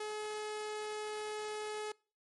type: tone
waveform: sawtooth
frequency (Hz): 425.3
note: G#4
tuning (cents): +41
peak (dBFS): -34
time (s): 0-1.92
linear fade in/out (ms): 5
effects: noise-tail reverb RT60 0.4 s tail -25 dB re dry + MP3 48 kbps